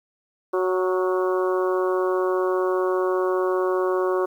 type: harmonic tone with a mistuned harmonic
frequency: 185 Hz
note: F#3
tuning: in tune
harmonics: 2 / 3 / 4 / 5 / 6 / 7 / 8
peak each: -21 / -27 / -35 / -34 / -29 / -37 / -38 dBFS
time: 0.53-4.26 s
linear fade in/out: 10 ms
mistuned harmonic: 8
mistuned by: -33 cents
effects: 9-bit